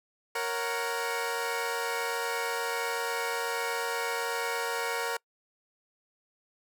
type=chord; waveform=15% pulse; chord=F# major; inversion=first; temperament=equal; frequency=466.2 / 554.4 / 740 Hz; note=A#4 / C#5 / F#5; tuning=0 / 0 / 0 cents; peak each=-25 / -30 / -31 dBFS; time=0.35-5.17 s; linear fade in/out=5 ms; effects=noise-tail reverb RT60 0.1 s tail -25 dB re dry